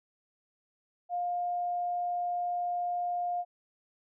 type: tone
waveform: sine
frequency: 707 Hz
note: F5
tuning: 21 cents sharp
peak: -29 dBFS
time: 1.09-3.45 s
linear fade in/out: 50 ms
effects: none